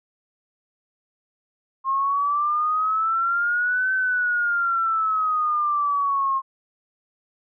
sine exponential two-way sweep, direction up then down, 1066 to 1536 to 1066 Hz, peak -19 dBFS, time 1.84-6.42 s, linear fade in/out 50 ms, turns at 3.93 s, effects none

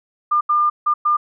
sine tone bursts at uneven times, 1202 Hz, D6, 40 cents sharp, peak -13 dBFS, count 4, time 0.31-0.41 / 0.49-0.7 / 0.86-0.94 / 1.05-1.17 s, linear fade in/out 10 ms, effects none

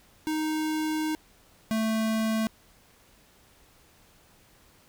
square tone pair in turn, 311.1 / 220.9 Hz, D#4 / A3, 0 / +7 cents, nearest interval tritone, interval 593 cents, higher first, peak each -27 / -25 dBFS, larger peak second, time 0.27-1.15 / 1.71-2.47 s, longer first, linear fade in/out 0 ms, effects pink hiss -59 dBFS RMS until 4.88 s

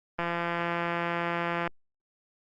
click train, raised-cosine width 0.5 ms, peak -15 dBFS, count 255, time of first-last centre 0.19-1.675 s, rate 171 Hz, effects Opus 24 kbps

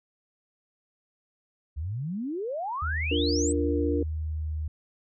sine exponential sweep, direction up, 68.4 to 8500 Hz, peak -29 dBFS, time 1.76-3.53 s, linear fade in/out 20 ms
sine tone with vibrato, 77.78 Hz, D#2, in tune, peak -28 dBFS, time 2.82-4.68 s, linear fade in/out 5 ms, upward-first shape sine, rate 0.98 Hz, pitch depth 10 cents each way
sine chord, Bb major, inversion first, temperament equal, 293.7 / 349.2 / 466.2 Hz, D4 / F4 / Bb4, 0 / 0 / 0 cents, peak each -27 / -31 / -29 dBFS, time 3.11-4.03 s, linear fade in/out 5 ms
effects none

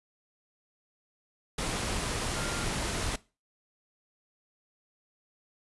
sine tone in noise, 1396.9 Hz, F6, in tune, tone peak -40 dBFS, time 2.35-2.64 s, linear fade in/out 5 ms, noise pink, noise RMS -32 dBFS, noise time 1.58-3.16 s, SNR -11 dB, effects noise-tail reverb RT60 0.3 s tail -20 dB re dry + resampled to 24000 Hz

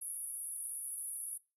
pink band-pass noise, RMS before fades -42 dBFS, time 0.01-1.38 s, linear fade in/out 10 ms, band 10000 to 11000 Hz, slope 96 dB/octave, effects noise-tail reverb RT60 0.3 s tail -22 dB re dry

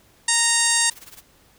harmonic tone, 929 Hz, A#5, 6 cents flat, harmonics 1 / 2 / 3 / 4 / 5 / 6 / 7 / 8 / 9 / 10, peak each -29 / -24 / -30 / -27 / -26 / -29 / -26 / -24 / -25 / -24 dBFS, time 0.28-0.9 s, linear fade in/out 5 ms
white noise with tremolo, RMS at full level -41 dBFS, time 0.33-1.22 s, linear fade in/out 10 ms, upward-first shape sine, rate 19 Hz, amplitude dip 85%
effects pink hiss -56 dBFS RMS until 1.58 s

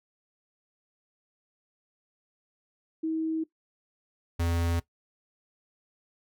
sine / square tone pair in turn, 320 / 84.76 Hz, D#4 / E2, +49 / +49 cents, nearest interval octave + major seventh, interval 2300 cents, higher first, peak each -26 dBFS, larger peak neither, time 3.03-3.44 / 4.39-4.8 s, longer neither, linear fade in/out 10 ms, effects noise-tail reverb RT60 0.1 s tail -17 dB re dry

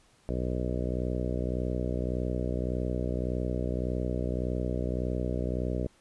harmonic tone, 61.74 Hz, B1, in tune, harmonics 1 / 2 / 3 / 4 / 5 / 6 / 7 / 8 / 9 / 10, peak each -32 / -35 / -37 / -38 / -39 / -40 / -40 / -41 / -42 / -42 dBFS, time 0.29-5.87 s, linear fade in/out 0 ms, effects pink hiss -63 dBFS RMS until 6 s + resampled to 24000 Hz

